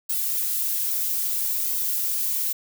violet noise with flanger, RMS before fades -25 dBFS, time 0.09-2.53 s, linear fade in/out 10 ms, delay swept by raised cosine 1.7 to 6.7 ms, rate 0.61 Hz, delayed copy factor -1, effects none

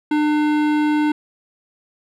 sine tone with hard clipping, 300 Hz, D4, 37 cents sharp, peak -17 dBFS, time 0.11-1.12 s, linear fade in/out 5 ms, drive 16 dB, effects none

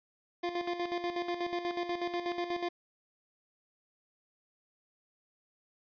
25% pulse tone with tremolo, 349.2 Hz, F4, in tune, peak -27 dBFS, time 0.43-2.69 s, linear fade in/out 10 ms, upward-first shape square, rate 8.2 Hz, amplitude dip 60%, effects resampled to 11025 Hz

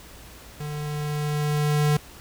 square tone with level ramp, 148.8 Hz, D3, 23 cents sharp, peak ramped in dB -31 to -18 dBFS, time 0.6-1.97 s, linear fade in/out 5 ms, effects added 60 Hz sine -50 dBFS peak until 2.2 s + pink hiss -46 dBFS RMS until 2.2 s

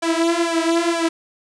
sawtooth tone with flanger, 334.3 Hz, E4, 24 cents sharp, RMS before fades -19 dBFS, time 0.02-1.09 s, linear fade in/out 10 ms, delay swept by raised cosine 1.7 to 6.3 ms, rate 2.1 Hz, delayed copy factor +1, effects resampled to 22050 Hz + 8-bit

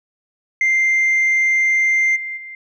sine tone with level steps, 2093 Hz, C7, in tune, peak -11 / -24 / -31 dBFS, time 0.61-2.55 s, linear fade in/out 2 ms, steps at 2.15 / 2.36 s, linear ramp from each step 20 ms, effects tanh soft clip ceiling -11 dBFS

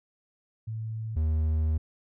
sine / triangle tone pair in turn, 110.8 / 78.35 Hz, A2 / D#2, +13 / +13 cents, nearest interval tritone, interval 600 cents, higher first, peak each -31 / -21 dBFS, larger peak second, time 0.67-1.16 / 1.16-1.78 s, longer second, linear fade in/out 10 ms, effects none

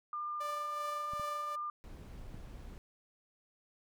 sine tone with vibrato, 1200 Hz, D6, 37 cents sharp, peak -36 dBFS, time 0.13-1.7 s, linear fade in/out 2 ms, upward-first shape triangle, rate 14 Hz, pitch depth 8 cents each way
sawtooth tone with tremolo, 587.3 Hz, D5, in tune, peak -37 dBFS, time 0.4-1.56 s, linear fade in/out 10 ms, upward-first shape triangle, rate 2.6 Hz, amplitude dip 60%
clicks, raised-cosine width 5 ms, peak -37 dBFS, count 3, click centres 1.135 / 1.197 / 2.345 s
brown noise, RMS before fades -48 dBFS, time 1.84-2.78 s, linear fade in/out 0 ms
effects none

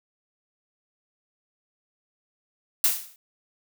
blue noise with exponential decay, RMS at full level -17 dBFS, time 2.84-3.16 s, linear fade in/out 1 ms, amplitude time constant 68 ms, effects none

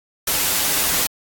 white noise with comb filter, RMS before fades -19 dBFS, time 0.27-1.07 s, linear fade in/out 5 ms, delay 8.8 ms, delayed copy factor -0.55, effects AAC 64 kbps

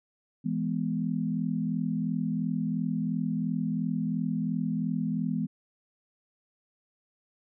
sine chord, E major, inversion none, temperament equal with one note detuned, 164.81 / 207.7 / 247.7 Hz, E3 / G#3 / B3, 0 / 0 / +5 cents, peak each -31 dBFS, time 0.44-5.47 s, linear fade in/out 20 ms, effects none

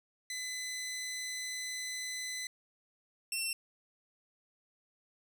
15% pulse tone pair in turn, 2014 / 2704 Hz, B6 / E7, +33 / +43 cents, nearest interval perfect fourth, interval 510 cents, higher second, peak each -31 / -26 dBFS, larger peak second, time 0.3-2.47 / 3.32-3.53 s, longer first, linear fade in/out 2 ms, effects none

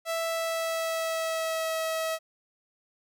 sawtooth tone with pitch glide, 659.3 to 644.6 Hz, E5 to E5, 0 to -39 cents, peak -24 dBFS, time 0.05-2.19 s, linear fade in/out 50 ms, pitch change -39 cents, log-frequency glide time 0.24-1.78 s, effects none

